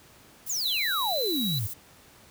violet noise, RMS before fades -37 dBFS, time 0.46-1.74 s, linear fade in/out 10 ms
sine exponential sweep, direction down, 7440 to 92.5 Hz, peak -27 dBFS, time 0.49-1.67 s, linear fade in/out 10 ms
square tone with vibrato, 3951 Hz, B7, in tune, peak -29 dBFS, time 0.65-1.59 s, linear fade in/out 5 ms, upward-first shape sine, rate 2.2 Hz, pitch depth 35 cents each way
effects pink hiss -54 dBFS RMS until 2.3 s + high-pass 60 Hz 12 dB/octave

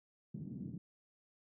pink band-pass noise, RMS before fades -45 dBFS, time 0.34-0.78 s, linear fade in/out 5 ms, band 140 to 240 Hz, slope 24 dB/octave, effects none

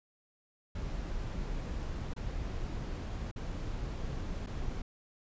brown noise with dropouts, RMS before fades -37 dBFS, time 0.75-4.82 s, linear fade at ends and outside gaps 5 ms, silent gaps 2.136-2.163 / 3.314-3.36 / 4.463-4.47 s, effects resampled to 16000 Hz

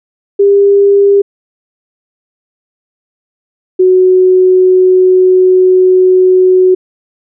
sine tone pair in turn, 400.4 / 370 Hz, G4 / F#4, +37 / 0 cents, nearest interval minor second, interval 137 cents, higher first, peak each -3 dBFS, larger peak neither, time 0.39-1.22 / 3.79-6.75 s, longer second, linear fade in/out 10 ms, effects none

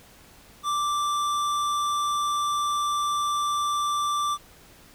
sine tone with hard clipping, 1174 Hz, D6, 1 cent flat, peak -25 dBFS, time 0.63-4.38 s, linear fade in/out 50 ms, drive 14 dB, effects pink hiss -52 dBFS RMS until 4.94 s

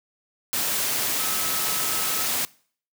sine tone in noise, 1290 Hz, E6, 38 cents flat, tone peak -36 dBFS, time 1.2-2.25 s, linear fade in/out 0 ms, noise white, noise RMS -25 dBFS, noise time 0.53-2.45 s, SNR -14 dB, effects noise-tail reverb RT60 0.5 s tail -23 dB re dry + high-pass 100 Hz 12 dB/octave

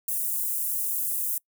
white high-pass noise, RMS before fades -28 dBFS, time 0.08-1.38 s, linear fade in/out 2 ms, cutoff 9200 Hz, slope 24 dB/octave, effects noise-tail reverb RT60 0.1 s tail -25 dB re dry

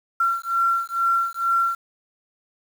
sine beating tone pair, 1363 / 1365.2 Hz, F6 / F6, -43 / -40 cents, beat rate 2.2 Hz, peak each -22 dBFS, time 0.2-1.75 s, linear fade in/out 5 ms, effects 7-bit

